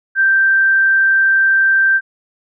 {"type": "tone", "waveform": "sine", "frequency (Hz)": 1568, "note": "G6", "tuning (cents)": 0, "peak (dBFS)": -9, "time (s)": [0.15, 2.01], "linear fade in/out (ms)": 50, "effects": []}